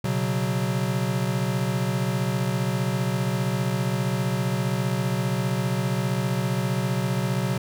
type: chord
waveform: square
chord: B suspended second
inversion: none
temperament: equal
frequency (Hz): 123.47 / 138.59 / 185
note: B2 / C#3 / F#3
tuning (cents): 0 / 0 / 0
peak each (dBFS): -27 / -29 / -28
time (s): 0.04-7.58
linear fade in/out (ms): 5
effects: none